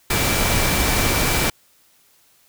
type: tone in noise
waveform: sine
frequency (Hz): 2329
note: D7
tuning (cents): -15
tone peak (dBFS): -28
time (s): 0.1-1.5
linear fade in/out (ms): 5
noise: pink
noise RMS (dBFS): -19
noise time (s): 0.1-1.5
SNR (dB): -12
effects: white hiss -57 dBFS RMS until 2.48 s